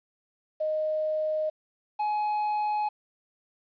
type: tone pair in turn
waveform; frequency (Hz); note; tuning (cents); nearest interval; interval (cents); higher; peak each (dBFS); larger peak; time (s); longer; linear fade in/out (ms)
sine / triangle; 620 / 842.5; D#5 / G#5; -6 / +25; perfect fourth; 531; second; -25 / -23; second; 0.6-1.5 / 1.99-2.89; neither; 10
effects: resampled to 11025 Hz + 10-bit